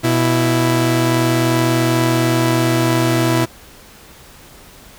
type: tone pair together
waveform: sawtooth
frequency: 123.32 / 329.6 Hz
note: B2 / E4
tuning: -2 / 0 cents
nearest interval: octave + perfect fourth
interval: 1702 cents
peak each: -12 / -12 dBFS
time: 0.03-3.46 s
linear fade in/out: 20 ms
effects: pink hiss -42 dBFS RMS until 4.98 s